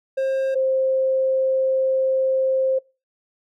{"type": "tone pair in turn", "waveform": ["triangle", "sine"], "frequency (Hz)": [533, 526.9], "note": ["C5", "C5"], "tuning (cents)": [32, 12], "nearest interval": "unison", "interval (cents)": 20, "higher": "first", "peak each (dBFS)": -17, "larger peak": "neither", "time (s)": [[0.17, 0.55], [0.55, 2.79]], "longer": "second", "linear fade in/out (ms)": 10, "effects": ["noise-tail reverb RT60 0.3 s tail -24 dB re dry"]}